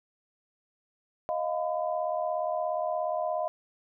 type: tone cluster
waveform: sine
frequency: 626 / 703 / 1008 Hz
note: D#5 / F5 / B5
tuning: +10 / +11 / +35 cents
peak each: -30 / -31 / -37 dBFS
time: 1.29-3.48 s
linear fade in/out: 0 ms
effects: none